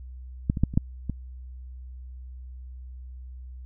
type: clicks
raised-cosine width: 5 ms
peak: -9 / -17 / -7 / -22 / -7 / -16 dBFS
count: 6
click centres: 0.499 / 0.572 / 0.636 / 0.739 / 0.775 / 1.097 s
effects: added 63 Hz sine -38 dBFS peak until 3.65 s